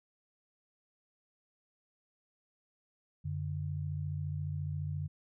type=tone pair together; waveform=sine; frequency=92.38 / 146.83 Hz; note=F#2 / D3; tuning=-2 / 0 cents; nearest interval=minor sixth; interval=802 cents; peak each=-37 / -36 dBFS; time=3.24-5.08 s; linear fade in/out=20 ms; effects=none